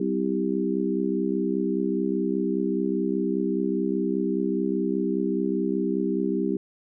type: harmonic tone with a mistuned harmonic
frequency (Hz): 65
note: C2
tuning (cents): -11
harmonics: 3 / 4 / 5 / 6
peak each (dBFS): -28 / -28 / -28 / -28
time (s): 0-6.57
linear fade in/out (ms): 5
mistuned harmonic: 6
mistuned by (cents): +17
effects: none